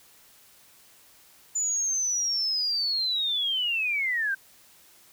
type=linear sweep; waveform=sine; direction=down; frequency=7040 to 1528 Hz; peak=-24 dBFS; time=1.55-4.35 s; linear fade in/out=10 ms; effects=white hiss -56 dBFS RMS until 5.12 s